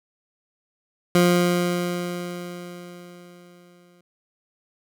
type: tone with exponential decay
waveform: 20% pulse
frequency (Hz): 176.2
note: F3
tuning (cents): +16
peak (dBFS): -9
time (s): 1.15-4.01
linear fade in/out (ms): 2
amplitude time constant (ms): 620
effects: none